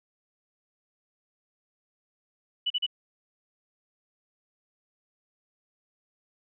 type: tone bursts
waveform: sine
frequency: 2960 Hz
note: F#7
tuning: in tune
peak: -24 dBFS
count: 3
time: 2.66-2.865 s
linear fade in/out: 10 ms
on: 43 ms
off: 38 ms
effects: none